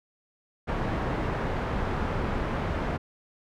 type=low-pass noise; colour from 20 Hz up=pink; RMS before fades=-29 dBFS; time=0.67-2.98 s; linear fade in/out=20 ms; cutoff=1500 Hz; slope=12 dB/octave; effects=none